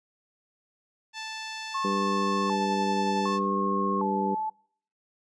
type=tone; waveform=10% pulse; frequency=880 Hz; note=A5; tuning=in tune; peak=-26 dBFS; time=1.13-3.4 s; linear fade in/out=50 ms
type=tone with vibrato; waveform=sine; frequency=970 Hz; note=B5; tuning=31 cents flat; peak=-27 dBFS; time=1.74-4.5 s; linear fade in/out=10 ms; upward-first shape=square; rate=0.66 Hz; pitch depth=190 cents each way
type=harmonic tone; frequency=98.7 Hz; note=G2; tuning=12 cents sharp; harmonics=2 / 3 / 4 / 5; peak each=-29 / -35 / -32 / -35 dBFS; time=1.84-4.35 s; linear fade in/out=10 ms
effects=noise-tail reverb RT60 0.6 s tail -25 dB re dry + resampled to 22050 Hz